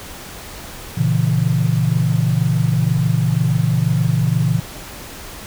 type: chord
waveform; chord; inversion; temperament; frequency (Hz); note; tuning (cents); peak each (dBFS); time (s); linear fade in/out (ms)
sine; A# diminished; none; equal; 116.54 / 138.59 / 164.81; A#2 / C#3 / E3; 0 / 0 / 0; -18; 0.97-4.6; 10
effects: pink hiss -34 dBFS RMS until 5.46 s